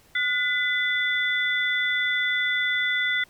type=tone cluster; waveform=sine; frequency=1448 / 2012 / 3485 Hz; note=F#6 / B6 / A7; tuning=-38 / +32 / -17 cents; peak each=-28 / -23 / -30 dBFS; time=0.15-3.24 s; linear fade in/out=5 ms; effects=pink hiss -57 dBFS RMS until 3.29 s